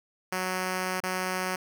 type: tone with dropouts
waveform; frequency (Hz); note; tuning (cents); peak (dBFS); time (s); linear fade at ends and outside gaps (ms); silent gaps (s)
5% pulse; 185; F#3; 0; -17; 0.32-1.56; 5; 1.003-1.035
effects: none